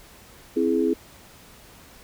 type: chord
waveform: sine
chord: C augmented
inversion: none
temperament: equal with one note detuned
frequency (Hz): 261.6 / 329.6 / 419.2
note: C4 / E4 / G#4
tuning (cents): 0 / 0 / +16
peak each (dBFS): -24 / -23 / -23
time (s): 0.56-0.94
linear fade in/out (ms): 10
effects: pink hiss -49 dBFS RMS until 2.03 s